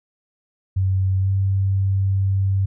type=tone with pitch glide; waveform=sine; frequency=95 to 97 Hz; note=F#2 to G2; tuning=+46 to -18 cents; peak=-16 dBFS; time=0.76-2.66 s; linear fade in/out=10 ms; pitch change=+36 cents; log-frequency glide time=1.2-1.29 s; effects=none